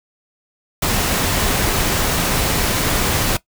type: noise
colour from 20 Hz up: pink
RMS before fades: -18 dBFS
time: 0.82-3.37 s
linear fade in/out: 5 ms
effects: noise-tail reverb RT60 0.1 s tail -18 dB re dry